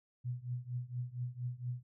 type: tone with tremolo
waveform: sine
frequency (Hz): 123.47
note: B2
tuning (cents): 0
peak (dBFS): -33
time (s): 0.24-1.83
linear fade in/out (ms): 20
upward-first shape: triangle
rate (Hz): 4.3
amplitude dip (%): 95
effects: none